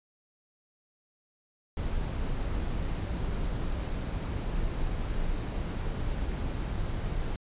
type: noise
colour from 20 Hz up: brown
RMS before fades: -31 dBFS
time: 1.77-7.36 s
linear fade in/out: 2 ms
effects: resampled to 8000 Hz